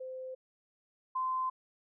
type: tone pair in turn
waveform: sine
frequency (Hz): 517 / 1034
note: C5 / C6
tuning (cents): -21 / -21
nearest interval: octave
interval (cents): 1200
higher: second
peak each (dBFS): -39 / -30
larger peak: second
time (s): 0-0.35 / 1.15-1.5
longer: neither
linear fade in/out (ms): 10
effects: none